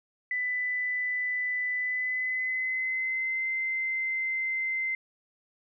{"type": "tone with pitch glide", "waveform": "sine", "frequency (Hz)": [1994, 2074], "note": ["B6", "C7"], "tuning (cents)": [16, -16], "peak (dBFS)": -27, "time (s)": [0.31, 4.95], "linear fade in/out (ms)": 2, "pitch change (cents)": 68, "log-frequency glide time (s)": [1.75, 3.49], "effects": []}